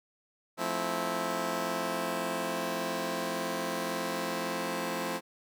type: chord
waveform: 10% pulse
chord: F major seventh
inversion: none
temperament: just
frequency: 174.61 / 218.3 / 261.9 / 327.4 Hz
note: F3 / A3 / C4 / E4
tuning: 0 / -13 / +2 / -12 cents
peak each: -29 dBFS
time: 0.57-5.21 s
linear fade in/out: 50 ms
effects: none